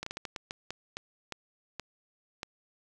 slowing click train, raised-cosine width 0.2 ms, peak -19 dBFS, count 12, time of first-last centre 0.03-2.431 s, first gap 34 ms, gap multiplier 1.34, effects none

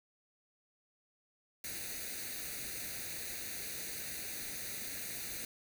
white noise with comb filter, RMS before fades -42 dBFS, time 1.64-5.45 s, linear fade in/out 2 ms, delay 0.47 ms, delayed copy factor +0.75, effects none

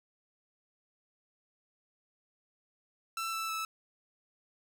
sawtooth tone with pitch steps, 1335 / 1322 / 1309 Hz, E6 / E6 / E6, +22 / +5 / -13 cents, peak -30 dBFS, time 3.17-3.65 s, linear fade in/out 2 ms, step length 160 ms, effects none

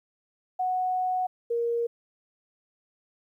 sine tone pair in turn, 738 / 469.2 Hz, F#5 / A#4, -5 / +11 cents, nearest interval minor sixth, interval 784 cents, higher first, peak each -24 dBFS, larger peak neither, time 0.59-1.27 / 1.5-1.87 s, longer first, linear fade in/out 10 ms, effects 11-bit

